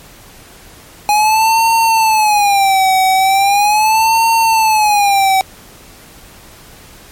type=tone with vibrato; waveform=square; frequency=829 Hz; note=G#5; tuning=3 cents flat; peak=-9 dBFS; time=1.09-5.41 s; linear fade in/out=0 ms; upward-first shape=sine; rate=0.39 Hz; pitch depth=160 cents each way; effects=pink hiss -39 dBFS RMS until 7.11 s + MP3 64 kbps